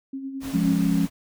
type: tone with tremolo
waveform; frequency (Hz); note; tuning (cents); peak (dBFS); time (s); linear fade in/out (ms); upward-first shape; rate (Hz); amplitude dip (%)
sine; 269.9; C#4; -46; -28; 0.13-0.79; 5; sine; 9.3; 50
type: noise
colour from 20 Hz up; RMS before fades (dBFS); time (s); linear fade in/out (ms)
pink; -38; 0.4-1.1; 50
type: chord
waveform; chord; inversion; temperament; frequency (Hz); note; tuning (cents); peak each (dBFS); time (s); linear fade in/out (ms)
sine; Db major; first; equal with one note detuned; 174.61 / 207.7 / 275.6; F3 / Ab3 / Db4; 0 / 0 / -10; -22 / -24 / -23; 0.53-1.07; 20
effects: none